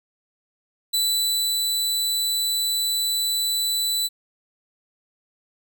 sawtooth tone with ADSR envelope, 3980 Hz, B7, 13 cents sharp, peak -16 dBFS, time 0.93-4.09 s, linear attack 13 ms, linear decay 630 ms, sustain -2 dB, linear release 32 ms, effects none

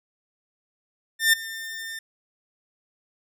sawtooth tone with ADSR envelope, 1801 Hz, A6, 40 cents sharp, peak -10 dBFS, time 1.19-1.99 s, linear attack 140 ms, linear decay 10 ms, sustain -19 dB, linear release 4 ms, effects none

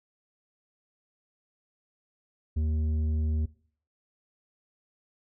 triangle tone with tanh clipping, 77.78 Hz, D#2, in tune, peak -26 dBFS, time 2.56-3.46 s, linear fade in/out 10 ms, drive 12 dB, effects noise-tail reverb RT60 0.5 s tail -20 dB re dry

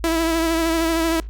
sawtooth tone with vibrato, 328.4 Hz, E4, 6 cents flat, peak -14 dBFS, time 0.04-1.2 s, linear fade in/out 0 ms, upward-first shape triangle, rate 13 Hz, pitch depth 38 cents each way, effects added 53 Hz sine -29 dBFS peak until 1.29 s + Opus 48 kbps

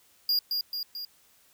square tone with echo, 4832 Hz, D8, 48 cents sharp, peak -23 dBFS, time 0.29-0.39 s, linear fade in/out 2 ms, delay 220 ms, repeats 3, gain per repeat -4 dB, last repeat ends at 1.05 s, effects white hiss -62 dBFS RMS until 1.53 s

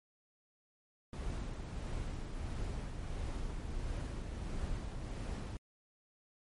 brown noise with tremolo, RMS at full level -38 dBFS, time 1.13-5.57 s, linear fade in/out 2 ms, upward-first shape triangle, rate 1.5 Hz, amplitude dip 40%, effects MP3 48 kbps

